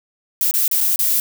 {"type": "noise with dropouts", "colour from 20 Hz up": "violet", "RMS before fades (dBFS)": -17, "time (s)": [0.41, 1.2], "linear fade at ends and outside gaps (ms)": 1, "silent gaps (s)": [[0.511, 0.539], [0.679, 0.713], [0.806, 0.81], [0.96, 0.991]], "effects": []}